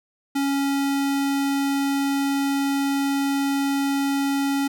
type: tone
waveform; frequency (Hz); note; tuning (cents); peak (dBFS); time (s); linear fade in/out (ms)
square; 277.7; C#4; +3; -21; 0.35-4.68; 10
effects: none